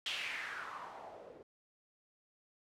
blue noise with low-pass filter sweep, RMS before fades -44 dBFS, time 0.06-1.43 s, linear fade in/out 2 ms, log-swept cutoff 3200 to 420 Hz, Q 3.6, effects none

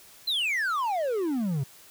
triangle exponential sweep, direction down, 4189 to 126.9 Hz, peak -23 dBFS, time 0.27-1.64 s, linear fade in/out 10 ms, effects white hiss -52 dBFS RMS until 1.9 s

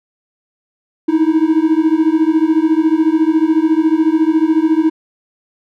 triangle beating tone pair, 311.1 / 325.1 Hz, D#4 / E4, 0 / -24 cents, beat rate 14 Hz, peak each -11 dBFS, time 1.08-4.9 s, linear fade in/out 10 ms, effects none

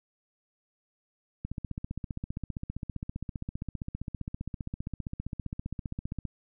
click train, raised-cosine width 5 ms, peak -22 dBFS, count 74, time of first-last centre 1.45-6.253 s, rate 15.2 Hz, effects none

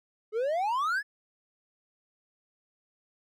triangle exponential sweep, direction up, 415.6 to 1760 Hz, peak -24 dBFS, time 0.32-1.03 s, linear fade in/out 50 ms, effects none

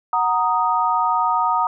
sine chord, D# minor, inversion first, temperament equal, 740 / 932.3 / 1244.5 Hz, F#5 / A#5 / D#6, 0 / 0 / 0 cents, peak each -23 / -19 / -20 dBFS, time 0.13-1.67 s, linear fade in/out 2 ms, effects none

